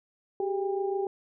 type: tone cluster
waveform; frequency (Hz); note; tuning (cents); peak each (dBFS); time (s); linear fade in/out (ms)
sine; 386 / 412.7 / 799; G4 / G#4 / G5; -27 / -11 / +33; -28 / -34 / -35; 0.4-1.07; 2
effects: none